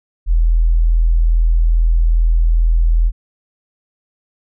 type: tone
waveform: sine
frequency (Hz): 41.2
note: E1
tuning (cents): 0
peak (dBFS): -9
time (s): 0.26-3.12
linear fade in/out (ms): 50
effects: none